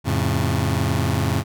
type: chord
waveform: sawtooth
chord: F augmented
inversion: none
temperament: just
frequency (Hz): 87.31 / 109.13 / 136.42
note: F2 / A2 / C#3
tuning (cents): 0 / -14 / -27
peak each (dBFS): -19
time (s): 0.04-1.44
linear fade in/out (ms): 50
effects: none